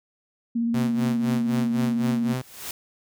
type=tone with vibrato; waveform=sine; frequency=233.1 Hz; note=A#3; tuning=in tune; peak=-21 dBFS; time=0.55-2.34 s; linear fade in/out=10 ms; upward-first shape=square; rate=17 Hz; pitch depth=18 cents each way
type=tone with tremolo; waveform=sawtooth; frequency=128.3 Hz; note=C3; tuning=34 cents flat; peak=-21 dBFS; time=0.74-2.42 s; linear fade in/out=5 ms; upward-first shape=sine; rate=3.9 Hz; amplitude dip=80%
type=noise with exponential growth; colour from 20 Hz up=white; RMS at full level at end=-31 dBFS; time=2.2-2.71 s; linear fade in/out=2 ms; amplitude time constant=110 ms
effects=none